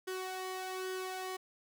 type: tone with flanger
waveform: sawtooth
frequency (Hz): 373.5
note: F#4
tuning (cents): +16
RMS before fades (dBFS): -40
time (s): 0.07-1.37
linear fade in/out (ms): 10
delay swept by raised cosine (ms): 0.61 to 1.71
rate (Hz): 1.2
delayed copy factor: +0.55
effects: none